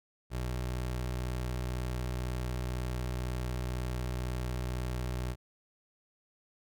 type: tone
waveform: 25% pulse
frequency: 62 Hz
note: B1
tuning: 7 cents sharp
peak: -29 dBFS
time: 0.3-5.36 s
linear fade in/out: 50 ms
effects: none